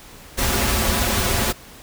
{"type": "noise with comb filter", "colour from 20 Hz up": "pink", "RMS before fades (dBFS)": -20, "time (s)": [0.37, 1.53], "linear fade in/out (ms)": 20, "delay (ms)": 6.5, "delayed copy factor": -0.9, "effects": ["pink hiss -43 dBFS RMS until 1.82 s"]}